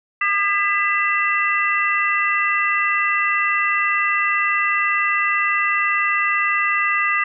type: tone cluster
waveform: sine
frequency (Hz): 1214 / 1628 / 1992 / 2685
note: D#6 / G#6 / B6 / E7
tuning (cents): -43 / -35 / +14 / +31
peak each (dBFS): -21 / -28 / -19 / -24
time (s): 0.21-7.24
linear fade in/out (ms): 5
effects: none